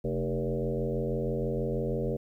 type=tone with frequency modulation; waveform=sine; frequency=304.9 Hz; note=D#4; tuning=35 cents flat; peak=-27 dBFS; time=0.04-2.17 s; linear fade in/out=10 ms; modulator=86.2 Hz; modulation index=2.9; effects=11-bit